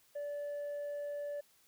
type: tone with tanh clipping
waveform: sine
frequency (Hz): 580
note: D5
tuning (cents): -22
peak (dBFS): -38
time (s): 0.15-1.41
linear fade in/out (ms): 10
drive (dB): 2
effects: white hiss -68 dBFS RMS until 1.67 s